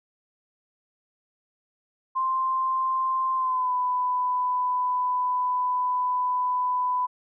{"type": "tone with pitch glide", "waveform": "sine", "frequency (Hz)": [1046.5, 998.1], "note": ["C6", "B5"], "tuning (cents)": [0, 18], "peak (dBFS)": -22, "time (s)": [2.15, 7.07], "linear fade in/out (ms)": 20, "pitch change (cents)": -82, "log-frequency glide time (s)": [3.35, 3.73], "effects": []}